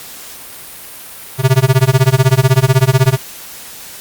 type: tone with tremolo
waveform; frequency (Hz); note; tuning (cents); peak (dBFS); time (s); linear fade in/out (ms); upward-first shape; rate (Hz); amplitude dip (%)
square; 131; C3; +2; -5; 1.38-3.18; 50; sine; 16; 100
effects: white hiss -32 dBFS RMS until 4 s + Opus 48 kbps